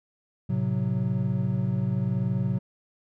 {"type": "chord", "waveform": "triangle", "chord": "F# diminished", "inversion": "first", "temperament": "equal", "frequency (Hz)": [110, 130.81, 185], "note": ["A2", "C3", "F#3"], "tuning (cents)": [0, 0, 0], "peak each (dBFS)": [-27, -25, -26], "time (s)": [0.49, 2.59], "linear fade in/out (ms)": 10, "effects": []}